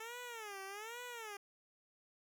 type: tone with vibrato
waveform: 10% pulse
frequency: 436 Hz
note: A4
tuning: 16 cents flat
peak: -37 dBFS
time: 0-1.37 s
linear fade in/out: 5 ms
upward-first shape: sine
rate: 1.2 Hz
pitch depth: 210 cents each way
effects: none